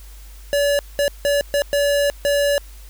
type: tone bursts at uneven times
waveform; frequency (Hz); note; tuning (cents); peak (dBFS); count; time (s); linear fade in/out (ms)
square; 572; D5; -46; -16; 6; 0.53-0.79 / 0.99-1.08 / 1.25-1.41 / 1.54-1.62 / 1.73-2.1 / 2.25-2.58; 0
effects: added 50 Hz sine -37 dBFS peak until 2.89 s + white hiss -48 dBFS RMS until 2.89 s